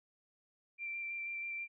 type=tone with vibrato; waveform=sine; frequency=2358 Hz; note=D7; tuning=6 cents sharp; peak=-38 dBFS; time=0.78-1.68 s; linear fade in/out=50 ms; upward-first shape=square; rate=6.2 Hz; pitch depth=10 cents each way; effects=none